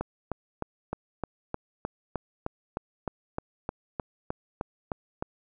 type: click train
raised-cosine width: 1 ms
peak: -16 dBFS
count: 18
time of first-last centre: 0.01-5.225 s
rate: 3.26 Hz
effects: none